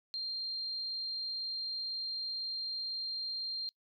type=tone; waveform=sine; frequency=4186 Hz; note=C8; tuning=in tune; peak=-35 dBFS; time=0.14-3.69 s; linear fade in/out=0 ms; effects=noise-tail reverb RT60 0.1 s tail -25 dB re dry